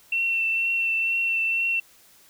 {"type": "tone with vibrato", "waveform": "sine", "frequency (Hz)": 2700, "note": "E7", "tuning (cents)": 41, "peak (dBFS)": -21, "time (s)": [0.12, 1.8], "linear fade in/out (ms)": 5, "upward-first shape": "triangle", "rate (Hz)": 2.1, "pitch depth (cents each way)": 19, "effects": ["white hiss -55 dBFS RMS until 2.29 s"]}